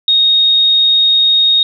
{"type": "tone", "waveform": "sine", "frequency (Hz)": 3729, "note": "A#7", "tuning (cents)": 0, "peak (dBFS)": -7, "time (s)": [0.08, 1.63], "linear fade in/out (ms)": 2, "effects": []}